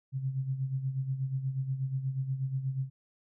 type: tone with tremolo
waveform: sine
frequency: 133.2 Hz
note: C3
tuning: 31 cents sharp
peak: -27 dBFS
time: 0.12-2.9 s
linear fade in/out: 50 ms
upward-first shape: sine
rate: 8.3 Hz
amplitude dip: 65%
effects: none